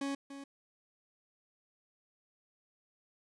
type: tone with echo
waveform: 40% pulse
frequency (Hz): 277.2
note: C#4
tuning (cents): 0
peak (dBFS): -33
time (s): 0.01-0.15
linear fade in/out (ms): 5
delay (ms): 290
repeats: 1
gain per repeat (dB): -11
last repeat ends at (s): 0.44
effects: resampled to 22050 Hz + 11-bit